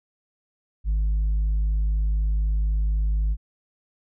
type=tone with tanh clipping; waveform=triangle; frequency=52 Hz; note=G#1; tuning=3 cents sharp; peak=-20 dBFS; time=0.84-3.37 s; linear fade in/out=50 ms; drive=7 dB; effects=none